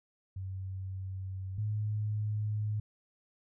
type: tone pair in turn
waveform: sine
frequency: 95 / 105.99 Hz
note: F#2 / G#2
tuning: +46 / +36 cents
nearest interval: major second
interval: 190 cents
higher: second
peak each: -36 / -30 dBFS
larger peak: second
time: 0.36-1.58 / 1.58-2.8 s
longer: neither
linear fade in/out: 5 ms
effects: none